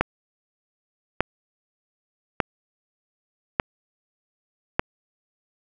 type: click train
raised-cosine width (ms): 0.5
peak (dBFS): -3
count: 5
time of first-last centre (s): 0.01-4.795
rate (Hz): 0.836
effects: none

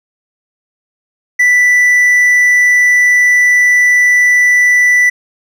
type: tone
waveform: triangle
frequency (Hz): 1975.5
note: B6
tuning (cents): 0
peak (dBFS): -4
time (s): 1.39-5.1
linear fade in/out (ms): 10
effects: none

